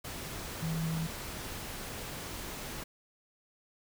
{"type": "tone in noise", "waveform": "sine", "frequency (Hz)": 162.2, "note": "E3", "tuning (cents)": -28, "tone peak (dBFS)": -31, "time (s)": [0.62, 1.07], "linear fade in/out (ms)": 10, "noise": "pink", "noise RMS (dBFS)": -41, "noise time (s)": [0.04, 2.84], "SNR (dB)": 7, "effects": []}